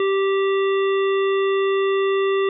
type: harmonic tone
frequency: 390.6 Hz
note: G4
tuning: 6 cents flat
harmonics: 1 / 3 / 5 / 7 / 9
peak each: -17 / -27 / -31 / -34 / -36 dBFS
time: 0-2.49 s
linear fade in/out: 2 ms
effects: none